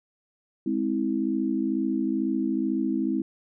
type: chord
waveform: sine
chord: Ab augmented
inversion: none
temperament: equal with one note detuned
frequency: 207.7 / 261.6 / 323.8 Hz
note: Ab3 / C4 / E4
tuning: 0 / 0 / -31 cents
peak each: -29 / -27 / -27 dBFS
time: 0.66-3.22 s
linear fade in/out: 5 ms
effects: none